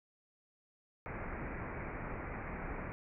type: low-pass noise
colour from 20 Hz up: pink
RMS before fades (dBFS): -42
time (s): 1.06-2.92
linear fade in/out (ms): 0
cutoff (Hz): 2400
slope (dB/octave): 96
effects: none